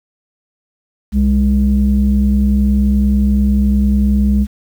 sine tone pair together, 64.7 / 205.4 Hz, C2 / G#3, -19 / -19 cents, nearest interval octave + minor sixth, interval 2000 cents, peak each -11 dBFS, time 1.12-4.47 s, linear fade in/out 50 ms, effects tanh soft clip ceiling -4 dBFS + 7-bit

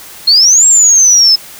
sine exponential two-way sweep, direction up then down, 4200 to 7600 to 5140 Hz, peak -3 dBFS, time 0.27-1.36 s, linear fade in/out 10 ms, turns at 0.66 s, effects white hiss -32 dBFS RMS until 1.59 s

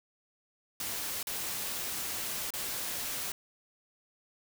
white noise with dropouts, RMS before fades -36 dBFS, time 0.8-3.32 s, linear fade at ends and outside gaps 2 ms, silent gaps 1.229-1.27 / 2.505-2.537 s, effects none

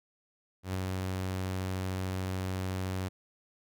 sawtooth tone with ADSR envelope, 93.6 Hz, F#2, 20 cents sharp, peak -26 dBFS, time 0.63-3.09 s, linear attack 110 ms, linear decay 15 ms, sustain -2 dB, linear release 17 ms, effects none

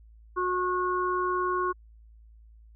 harmonic tone, 363.6 Hz, F#4, 30 cents flat, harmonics 1 / 3 / 4, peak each -29 / -27 / -35 dBFS, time 0.36-1.73 s, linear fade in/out 20 ms, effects added 55 Hz sine -50 dBFS peak until 2.75 s

